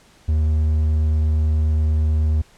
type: tone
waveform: triangle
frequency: 77.3 Hz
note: D#2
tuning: 11 cents flat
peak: -13 dBFS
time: 0.28-2.42 s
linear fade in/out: 10 ms
effects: pink hiss -52 dBFS RMS until 2.57 s + low-pass 9000 Hz 12 dB/octave